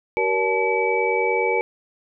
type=tone cluster; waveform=sine; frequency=382.5 / 472.2 / 569 / 867 / 2291 Hz; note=G4 / A#4 / C#5 / A5 / D7; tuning=-42 / +22 / +45 / -26 / -44 cents; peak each=-25 / -22 / -30 / -25 / -24 dBFS; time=0.17-1.61 s; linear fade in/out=0 ms; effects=none